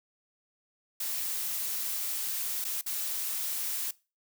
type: noise with dropouts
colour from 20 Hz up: blue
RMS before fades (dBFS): -33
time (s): 1-3.91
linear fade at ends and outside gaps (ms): 5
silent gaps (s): 2.643-2.649 / 2.813-2.862
effects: noise-tail reverb RT60 0.3 s tail -21 dB re dry